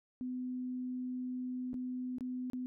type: tone with dropouts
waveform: sine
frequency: 252.3 Hz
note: B3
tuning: 37 cents sharp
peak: -36 dBFS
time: 0.21-2.66 s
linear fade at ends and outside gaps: 0 ms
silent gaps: 1.732-1.742 / 2.184-2.208 / 2.5-2.533 s
effects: none